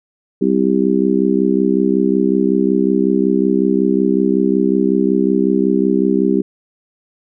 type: harmonic tone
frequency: 65.41 Hz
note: C2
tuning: in tune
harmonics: 3 / 4 / 5 / 6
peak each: -17 / -17 / -17 / -17 dBFS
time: 0.41-6.42 s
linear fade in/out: 10 ms
effects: none